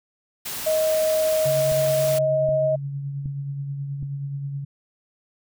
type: noise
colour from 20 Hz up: white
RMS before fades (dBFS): -31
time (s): 0.45-2.19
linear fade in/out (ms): 10
type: tone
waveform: sine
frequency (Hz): 628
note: D#5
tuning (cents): +16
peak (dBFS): -18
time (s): 0.66-2.76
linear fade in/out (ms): 10
type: tone with tremolo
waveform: sine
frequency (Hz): 140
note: C#3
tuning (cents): +18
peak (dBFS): -25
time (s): 1.45-4.65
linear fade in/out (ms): 10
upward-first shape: triangle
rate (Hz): 9.4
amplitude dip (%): 40
type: click train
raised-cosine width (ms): 5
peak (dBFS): -22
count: 4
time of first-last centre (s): 1.72-4.028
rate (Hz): 1.3
effects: none